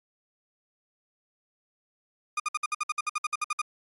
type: tone bursts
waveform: 30% pulse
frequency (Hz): 1218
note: D#6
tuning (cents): -37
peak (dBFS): -23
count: 15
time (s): 2.37-3.617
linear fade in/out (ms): 5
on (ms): 29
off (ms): 58
effects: AAC 32 kbps